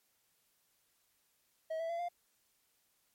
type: tone with pitch steps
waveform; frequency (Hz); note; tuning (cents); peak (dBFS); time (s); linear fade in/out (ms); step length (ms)
triangle; 640 / 659.1 / 678.8 / 699.1; D#5 / E5 / F5 / F5; +49 / 0 / -49 / +2; -33; 1.7-2.088; 10; 97
effects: white hiss -75 dBFS RMS until 3.14 s + MP3 64 kbps